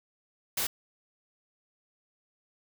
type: noise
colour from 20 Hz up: white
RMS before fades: -30 dBFS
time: 0.57-0.67 s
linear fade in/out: 5 ms
effects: none